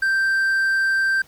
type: tone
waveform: triangle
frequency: 1568 Hz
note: G6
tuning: in tune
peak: -15 dBFS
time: 0.02-1.22 s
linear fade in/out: 5 ms
effects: pink hiss -52 dBFS RMS until 1.27 s